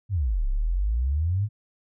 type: exponential two-way sweep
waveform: sine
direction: down then up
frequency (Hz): 110 to 32.11 to 110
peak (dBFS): -21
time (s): 0.09-1.49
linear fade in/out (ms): 50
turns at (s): 0.47
effects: none